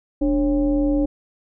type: tone with frequency modulation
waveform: sine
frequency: 293.7 Hz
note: D4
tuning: in tune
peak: -16 dBFS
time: 0.21-1.06 s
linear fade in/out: 10 ms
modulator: 253 Hz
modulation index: 0.76
effects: none